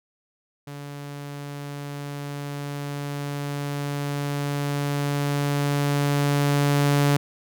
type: tone with level ramp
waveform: sawtooth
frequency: 143.3 Hz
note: D3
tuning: 42 cents flat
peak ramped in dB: -31 to -13 dBFS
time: 0.67-7.17 s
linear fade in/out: 5 ms
effects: none